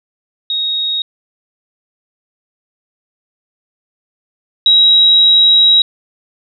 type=tone pair in turn; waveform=sine; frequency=3760 / 3843 Hz; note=A#7 / B7; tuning=+14 / -48 cents; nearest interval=unison; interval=38 cents; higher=second; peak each=-14 / -5 dBFS; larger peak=second; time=0.5-1.02 / 4.66-5.82 s; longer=second; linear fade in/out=2 ms; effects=none